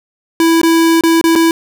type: tone with dropouts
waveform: square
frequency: 329.6 Hz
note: E4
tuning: in tune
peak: -8 dBFS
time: 0.4-1.51 s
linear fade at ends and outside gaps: 1 ms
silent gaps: 0.615-0.632 / 1.01-1.036 / 1.213-1.24 / 1.354-1.359 s
effects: none